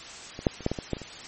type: clicks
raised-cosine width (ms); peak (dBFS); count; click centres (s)
2; -23 / -6 / -27 / -10 / -14 / -19 / -13 / -26 / -26; 9; 0.391 / 0.468 / 0.607 / 0.664 / 0.716 / 0.788 / 0.933 / 0.968 / 1.017
effects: white hiss -42 dBFS RMS until 1.27 s + MP3 32 kbps